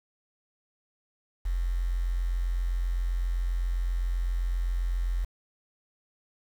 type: tone with quantisation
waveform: sine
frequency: 43.83 Hz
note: F1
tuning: 7 cents sharp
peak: -25 dBFS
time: 1.45-5.25 s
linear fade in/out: 10 ms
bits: 8
effects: none